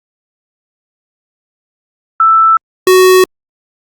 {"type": "tone pair in turn", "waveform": ["sine", "square"], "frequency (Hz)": [1323, 371.3], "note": ["E6", "F#4"], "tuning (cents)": [6, 6], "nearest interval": "octave + minor seventh", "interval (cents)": 2200, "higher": "first", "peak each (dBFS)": -4, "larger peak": "neither", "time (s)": [[2.2, 2.57], [2.87, 3.24]], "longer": "neither", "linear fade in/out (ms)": 2, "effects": ["Opus 48 kbps"]}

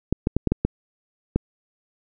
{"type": "clicks", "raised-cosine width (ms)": 3, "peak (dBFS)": -6, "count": 7, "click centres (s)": [0.126, 0.271, 0.366, 0.473, 0.52, 0.65, 1.36], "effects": []}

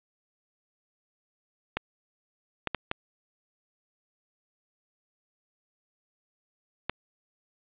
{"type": "clicks", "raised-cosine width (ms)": 0.3, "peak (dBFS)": -11, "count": 5, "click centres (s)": [1.77, 2.673, 2.747, 2.914, 6.896], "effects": ["resampled to 8000 Hz", "8-bit"]}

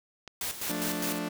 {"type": "click", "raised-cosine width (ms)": 0.2, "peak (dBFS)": -24, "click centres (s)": 0.277}
{"type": "noise with tremolo", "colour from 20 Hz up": "white", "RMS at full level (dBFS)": -33, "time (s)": [0.41, 1.19], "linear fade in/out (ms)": 2, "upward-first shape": "square", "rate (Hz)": 4.9, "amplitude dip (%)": 65}
{"type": "chord", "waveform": "sawtooth", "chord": "D minor", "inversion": "first", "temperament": "just", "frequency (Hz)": [176.2, 220.2, 293.7], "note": ["F3", "A3", "D4"], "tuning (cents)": [16, 2, 0], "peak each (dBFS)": [-33, -33, -30], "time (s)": [0.69, 1.29], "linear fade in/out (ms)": 10}
{"effects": []}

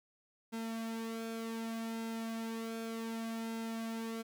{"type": "tone with flanger", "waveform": "sawtooth", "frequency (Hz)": 226.4, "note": "A3", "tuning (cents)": 50, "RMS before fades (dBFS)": -40, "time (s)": [0.52, 4.23], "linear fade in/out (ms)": 20, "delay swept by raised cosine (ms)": [1.7, 3.4], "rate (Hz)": 0.66, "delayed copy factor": -0.6, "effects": []}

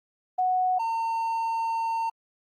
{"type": "tone pair in turn", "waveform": ["sine", "triangle"], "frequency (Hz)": [738, 909.3], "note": ["F#5", "A#5"], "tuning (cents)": [-5, -43], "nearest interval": "major third", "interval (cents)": 362, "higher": "second", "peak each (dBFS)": [-21, -23], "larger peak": "first", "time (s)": [[0.38, 0.79], [0.79, 2.1]], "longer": "second", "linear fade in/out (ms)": 10, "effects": ["Opus 24 kbps"]}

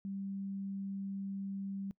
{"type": "tone", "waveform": "sine", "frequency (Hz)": 196, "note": "G3", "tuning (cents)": 0, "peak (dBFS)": -37, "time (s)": [0.05, 1.91], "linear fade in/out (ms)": 0, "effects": ["noise-tail reverb RT60 0.1 s tail -24 dB re dry"]}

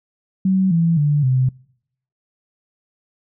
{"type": "tone with pitch steps", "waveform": "sine", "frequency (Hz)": [189.3, 166.71, 146.82, 129.3], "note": ["F#3", "E3", "D3", "C3"], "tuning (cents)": [40, 20, 0, -20], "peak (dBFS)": -13, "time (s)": [0.45, 1.49], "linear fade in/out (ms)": 5, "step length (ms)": 260, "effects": ["noise-tail reverb RT60 0.7 s tail -25 dB re dry"]}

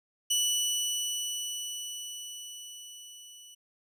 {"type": "tone with level ramp", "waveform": "20% pulse", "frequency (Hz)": 2960, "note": "F#7", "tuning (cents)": 0, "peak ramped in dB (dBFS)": [-19, -44], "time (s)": [0.3, 3.55], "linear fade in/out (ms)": 10, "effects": []}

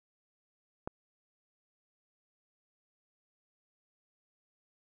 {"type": "click", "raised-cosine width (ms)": 1, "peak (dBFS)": -22, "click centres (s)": 0.875, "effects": []}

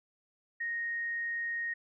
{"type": "tone", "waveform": "sine", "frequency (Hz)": 1864.7, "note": "A#6", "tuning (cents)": 0, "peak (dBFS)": -32, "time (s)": [0.6, 1.74], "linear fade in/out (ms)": 10, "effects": []}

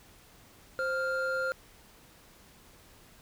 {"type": "tone pair together", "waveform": "triangle", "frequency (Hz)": [524.5, 1396.9], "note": ["C5", "F6"], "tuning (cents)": [4, 0], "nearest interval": "octave + perfect fourth", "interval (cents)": 1696, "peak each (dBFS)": [-30, -29], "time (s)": [0.79, 1.52], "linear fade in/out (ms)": 0, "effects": ["pink hiss -57 dBFS RMS until 3.21 s"]}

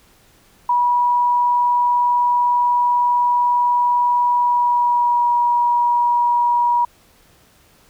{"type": "tone with pitch glide", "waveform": "sine", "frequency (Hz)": [971, 960.4], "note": ["B5", "B5"], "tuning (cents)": [-30, -49], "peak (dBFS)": -13, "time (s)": [0.69, 6.85], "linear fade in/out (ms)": 5, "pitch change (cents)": -19, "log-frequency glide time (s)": [4.37, 5.29], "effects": ["pink hiss -53 dBFS RMS until 7.89 s"]}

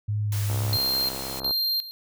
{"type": "tone with vibrato", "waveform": "sine", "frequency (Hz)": 103.83, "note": "G#2", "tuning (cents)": 0, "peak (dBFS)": -23, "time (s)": [0.08, 0.77], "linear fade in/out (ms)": 10, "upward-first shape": "sine", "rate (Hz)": 2.2, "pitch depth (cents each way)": 25}
{"type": "noise", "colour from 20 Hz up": "white", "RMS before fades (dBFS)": -36, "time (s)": [0.32, 1.4], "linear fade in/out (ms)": 2}
{"type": "click train", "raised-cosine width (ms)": 1, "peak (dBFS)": -21, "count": 68, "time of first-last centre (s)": [0.5, 1.509], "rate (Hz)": 66.4}
{"type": "tone with tremolo", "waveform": "square", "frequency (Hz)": 4186, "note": "C8", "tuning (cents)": 0, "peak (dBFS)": -23, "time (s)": [0.73, 1.91], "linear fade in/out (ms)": 0, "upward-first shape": "square", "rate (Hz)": 1.4, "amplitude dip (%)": 80}
{"effects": []}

